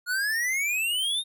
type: exponential sweep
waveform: square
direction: up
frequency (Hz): 1427 to 3729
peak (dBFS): -25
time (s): 0.06-1.24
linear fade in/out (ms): 50
effects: none